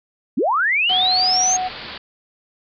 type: linear sweep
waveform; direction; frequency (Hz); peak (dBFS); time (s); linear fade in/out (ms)
sine; up; 185 to 6550; -15; 0.37-1.57; 10
type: tone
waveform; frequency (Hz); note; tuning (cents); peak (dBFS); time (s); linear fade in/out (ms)
sine; 740; F#5; 0; -20; 0.89-1.69; 20
type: low-pass noise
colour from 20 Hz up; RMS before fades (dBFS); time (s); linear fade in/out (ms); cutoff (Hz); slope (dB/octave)
white; -34; 0.89-1.98; 5; 4700; 96
effects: none